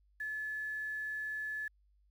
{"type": "tone with quantisation", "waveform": "sine", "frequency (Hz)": 1722, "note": "A6", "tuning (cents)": -38, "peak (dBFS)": -36, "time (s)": [0.2, 1.68], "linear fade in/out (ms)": 5, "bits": 10, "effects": ["added 50 Hz sine -66 dBFS peak until 2.1 s"]}